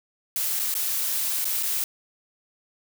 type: noise with dropouts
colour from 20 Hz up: blue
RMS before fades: -26 dBFS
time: 0.36-1.84 s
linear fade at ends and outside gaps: 1 ms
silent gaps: 0.593-0.597 / 0.741-0.751 / 1.445-1.453 / 1.627-1.632 s
effects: none